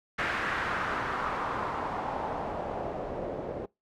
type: noise with low-pass filter sweep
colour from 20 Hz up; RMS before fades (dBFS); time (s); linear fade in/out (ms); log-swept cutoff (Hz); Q
white; -33; 0.18-3.66; 10; 1800 to 490; 2.2
effects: noise-tail reverb RT60 0.2 s tail -23 dB re dry

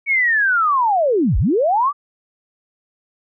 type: linear two-way sweep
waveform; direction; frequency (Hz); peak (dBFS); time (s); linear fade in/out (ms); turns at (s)
sine; down then up; 2253 to 37.27 to 1203; -13; 0.06-1.93; 50; 1.38
effects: none

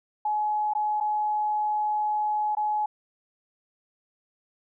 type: tone with dropouts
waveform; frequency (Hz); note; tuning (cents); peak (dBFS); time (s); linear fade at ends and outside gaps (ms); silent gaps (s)
sine; 846; G#5; +32; -23; 0.25-2.86; 5; 0.736-0.75 / 1.002-1.008 / 2.551-2.569
effects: none

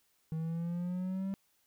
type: exponential sweep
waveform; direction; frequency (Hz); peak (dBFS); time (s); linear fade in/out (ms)
triangle; up; 158.6 to 196; -31; 0.32-1.34; 0
effects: white hiss -73 dBFS RMS until 1.66 s

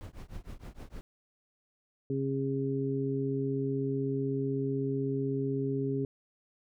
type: noise with tremolo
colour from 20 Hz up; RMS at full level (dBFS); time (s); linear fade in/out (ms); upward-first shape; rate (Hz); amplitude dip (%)
brown; -40; 0.01-1.01; 0; triangle; 6.5; 100
type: harmonic tone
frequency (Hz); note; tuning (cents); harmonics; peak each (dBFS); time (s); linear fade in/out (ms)
136; C#3; -33; 1 / 2 / 3; -33 / -33 / -33; 2.1-6.05; 2
effects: none

